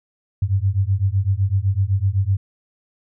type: beating tone pair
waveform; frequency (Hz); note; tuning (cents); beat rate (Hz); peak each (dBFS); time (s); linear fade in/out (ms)
sine; 93.7 / 101.6; F#2 / G#2; +22 / -38; 7.9; -19; 0.42-2.37; 5
effects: none